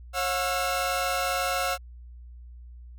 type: tone cluster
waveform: sawtooth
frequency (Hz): 546 / 720 / 1338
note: C#5 / F#5 / E6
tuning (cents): -26 / -47 / +25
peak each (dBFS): -27 / -25 / -26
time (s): 0.13-1.78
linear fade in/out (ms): 50
effects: added 60 Hz sine -42 dBFS peak until 2.98 s